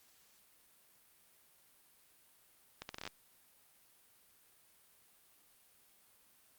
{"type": "accelerating click train", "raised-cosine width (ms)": 0.2, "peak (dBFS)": -25, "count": 9, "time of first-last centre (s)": [2.82, 3.076], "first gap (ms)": 71, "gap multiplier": 0.75, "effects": ["white hiss -67 dBFS RMS until 6.58 s", "Opus 48 kbps"]}